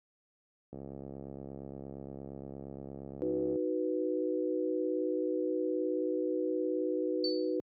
click train, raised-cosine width 2 ms, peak -30 dBFS, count 195, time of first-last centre 0.73-3.558 s, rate 68.6 Hz
sine chord, B major, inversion first, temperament equal, 311.1 / 370 / 493.9 Hz, D#4 / F#4 / B4, 0 / 0 / 0 cents, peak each -34 / -34 / -34 dBFS, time 3.22-7.6 s, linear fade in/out 0 ms
sine tone with exponential decay, 4504 Hz, C#8, 27 cents sharp, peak -30 dBFS, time 7.24-7.57 s, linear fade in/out 2 ms, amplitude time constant 71 ms
effects high-pass 100 Hz 12 dB/octave

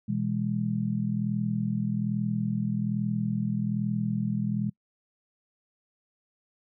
sine chord, E major, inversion second, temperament just, 123.61 / 164.81 / 206 Hz, B2 / E3 / G#3, +2 / 0 / -14 cents, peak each -31 / -32 / -28 dBFS, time 0.08-4.7 s, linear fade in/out 10 ms, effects noise-tail reverb RT60 0.1 s tail -25 dB re dry

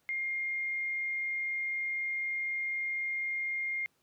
sine tone, 2122 Hz, C7, 24 cents sharp, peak -31 dBFS, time 0.09-3.86 s, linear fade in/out 0 ms, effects pink hiss -73 dBFS RMS until 4.02 s + high-pass 100 Hz 12 dB/octave

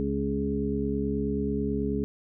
harmonic tone with a mistuned harmonic, 69.3 Hz, C#2, in tune, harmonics 1 / 2 / 3 / 4 / 6, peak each -34 / -36 / -30 / -31 / -31 dBFS, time 0-2.04 s, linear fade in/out 0 ms, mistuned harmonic 1, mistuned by -27 cents, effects none

